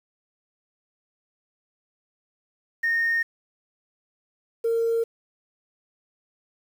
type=tone pair in turn; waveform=sine; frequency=1841 / 459.4 Hz; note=A#6 / A#4; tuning=-22 / -25 cents; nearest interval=2 octaves; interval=2403 cents; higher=first; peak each=-19 dBFS; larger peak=neither; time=2.83-3.23 / 4.64-5.04 s; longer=neither; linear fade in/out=10 ms; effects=tanh soft clip ceiling -17 dBFS + 8-bit

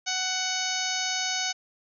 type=harmonic tone with a mistuned harmonic; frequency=745 Hz; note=F#5; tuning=12 cents sharp; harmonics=1 / 2 / 3 / 4 / 5 / 6 / 7 / 8 / 9; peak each=-35 / -35 / -35 / -35 / -35 / -35 / -35 / -35 / -35 dBFS; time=0.06-1.53 s; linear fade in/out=20 ms; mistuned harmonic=9; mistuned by=-45 cents; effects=none

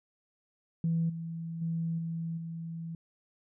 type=tone with level steps; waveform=sine; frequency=165.2 Hz; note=E3; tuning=4 cents sharp; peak=-25 / -35 / -29 / -32 / -36 dBFS; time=0.84-2.95 s; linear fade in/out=2 ms; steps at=1.09 / 1.61 / 1.98 / 2.37 s; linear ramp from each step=10 ms; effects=tanh soft clip ceiling -21 dBFS

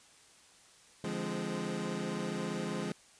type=chord; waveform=25% pulse; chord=D half-diminished seventh; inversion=none; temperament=equal with one note detuned; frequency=146.83 / 172.51 / 207.7 / 261.6 Hz; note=D3 / F3 / Ab3 / C4; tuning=0 / -21 / 0 / 0 cents; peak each=-40 / -35 / -34 / -39 dBFS; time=1.04-2.92 s; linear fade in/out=2 ms; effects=white hiss -60 dBFS RMS until 3.19 s + resampled to 22050 Hz

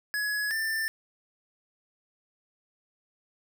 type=tone pair in turn; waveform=square; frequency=1686 / 1782 Hz; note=G#6 / A6; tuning=+26 / +22 cents; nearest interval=minor second; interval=96 cents; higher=second; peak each=-28 dBFS; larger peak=neither; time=0.14-0.51 / 0.51-0.88 s; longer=neither; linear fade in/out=0 ms; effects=none

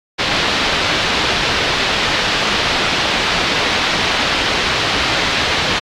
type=low-pass noise; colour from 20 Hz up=white; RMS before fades=-17 dBFS; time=0.18-5.8 s; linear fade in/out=20 ms; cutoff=4100 Hz; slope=24 dB/octave; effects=AAC 64 kbps

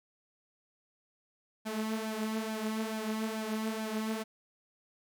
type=tone with flanger; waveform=sawtooth; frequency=218.9 Hz; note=A3; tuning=9 cents flat; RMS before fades=-35 dBFS; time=1.65-4.24 s; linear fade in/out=20 ms; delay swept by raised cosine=1.2 to 5.6 ms; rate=2.3 Hz; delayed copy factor=+0.6; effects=none

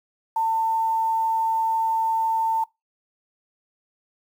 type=tone with quantisation; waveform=sine; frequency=897 Hz; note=A5; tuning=33 cents sharp; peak=-19 dBFS; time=0.36-2.64 s; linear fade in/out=5 ms; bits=8; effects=noise-tail reverb RT60 0.2 s tail -22 dB re dry

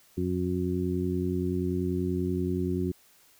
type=harmonic tone; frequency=90.4 Hz; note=F#2; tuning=40 cents flat; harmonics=1 / 2 / 3 / 4; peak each=-32 / -31 / -32 / -31 dBFS; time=0.17-2.92 s; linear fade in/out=10 ms; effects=white hiss -60 dBFS RMS until 3.39 s

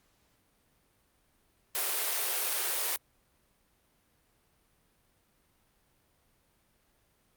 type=high-pass noise; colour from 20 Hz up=white; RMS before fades=-31 dBFS; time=1.75-2.96 s; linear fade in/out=0 ms; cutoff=350 Hz; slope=96 dB/octave; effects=pink hiss -70 dBFS RMS until 7.36 s + Opus 48 kbps

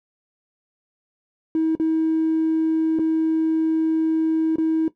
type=tone with dropouts; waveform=triangle; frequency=320 Hz; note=D#4; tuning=49 cents sharp; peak=-13 dBFS; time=1.55-4.88 s; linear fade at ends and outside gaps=2 ms; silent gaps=1.752-1.798 / 2.988-2.994 / 4.558-4.583 s; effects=noise-tail reverb RT60 0.1 s tail -17 dB re dry + tanh soft clip ceiling -15 dBFS

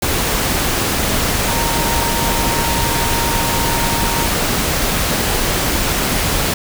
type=tone in noise; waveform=sine; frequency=927 Hz; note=A#5; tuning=10 cents flat; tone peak=-22 dBFS; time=1.48-4.26 s; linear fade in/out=5 ms; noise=pink; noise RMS=-17 dBFS; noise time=0.02-6.54 s; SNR=-8 dB; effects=none

